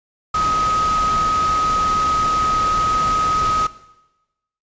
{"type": "tone in noise", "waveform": "sine", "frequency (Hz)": 1262, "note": "D#6", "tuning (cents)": 24, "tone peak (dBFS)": -16, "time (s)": [0.34, 3.67], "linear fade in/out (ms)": 5, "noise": "pink", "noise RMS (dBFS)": -27, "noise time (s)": [0.34, 3.67], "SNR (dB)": 8, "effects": ["noise-tail reverb RT60 1.0 s tail -17 dB re dry", "resampled to 16000 Hz"]}